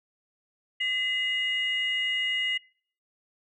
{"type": "tone pair together", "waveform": "sine", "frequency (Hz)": [2032, 2872], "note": ["B6", "F7"], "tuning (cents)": [49, 48], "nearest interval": "tritone", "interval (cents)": 599, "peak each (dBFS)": -27, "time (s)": [0.8, 2.58], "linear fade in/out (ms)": 10, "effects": ["noise-tail reverb RT60 0.5 s tail -24 dB re dry", "tanh soft clip ceiling -18 dBFS"]}